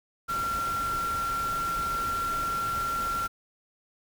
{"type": "tone in noise", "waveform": "sine", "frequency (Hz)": 1368, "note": "F6", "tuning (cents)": -36, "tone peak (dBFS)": -27, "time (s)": [0.28, 3.28], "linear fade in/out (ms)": 20, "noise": "pink", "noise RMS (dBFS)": -38, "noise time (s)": [0.28, 3.28], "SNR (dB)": 8, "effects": []}